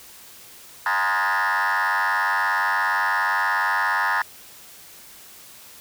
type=tone with frequency modulation; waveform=sine; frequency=1341 Hz; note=E6; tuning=29 cents sharp; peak=-16 dBFS; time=0.86-4.22 s; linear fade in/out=2 ms; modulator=97.1 Hz; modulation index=5.2; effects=tanh soft clip ceiling -18 dBFS + white hiss -45 dBFS RMS until 5.8 s